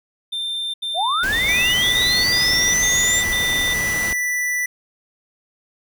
triangle tone bursts, 3586 Hz, A7, 32 cents sharp, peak -21 dBFS, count 7, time 0.32-3.74 s, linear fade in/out 10 ms, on 420 ms, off 80 ms
sine linear sweep, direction up, 595 to 7459 Hz, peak -18 dBFS, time 0.94-3.23 s, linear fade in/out 50 ms
pink noise, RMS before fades -28 dBFS, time 1.23-4.13 s, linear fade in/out 2 ms
square tone, 1975.5 Hz, B6, in tune, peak -20 dBFS, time 1.48-4.66 s, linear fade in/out 5 ms
effects none

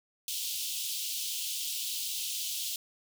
pink high-pass noise, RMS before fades -35 dBFS, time 0.28-2.76 s, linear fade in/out 2 ms, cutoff 2900 Hz, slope 48 dB/octave, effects none

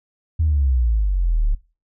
sine exponential sweep, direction down, 82.4 to 34.64 Hz, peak -14 dBFS, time 0.39-1.55 s, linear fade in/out 10 ms, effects noise-tail reverb RT60 0.3 s tail -18 dB re dry + tanh soft clip ceiling -10 dBFS

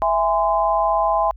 sine chord, E augmented, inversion none, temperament just, 659.3 / 824.1 / 1030.1 Hz, E5 / G#5 / B#5, 0 / -14 / -27 cents, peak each -20 dBFS, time 0.02-1.31 s, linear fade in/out 0 ms, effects added 50 Hz sine -37 dBFS peak until 1.36 s

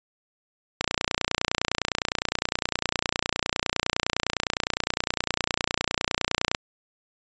click train, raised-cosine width 0.2 ms, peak -5 dBFS, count 172, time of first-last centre 0.81-6.548 s, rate 29.8 Hz, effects resampled to 16000 Hz

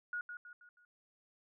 sine tone with echo, 1446 Hz, F#6, 40 cents flat, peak -36 dBFS, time 0.13-0.21 s, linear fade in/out 2 ms, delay 160 ms, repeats 4, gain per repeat -7 dB, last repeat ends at 0.85 s, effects none

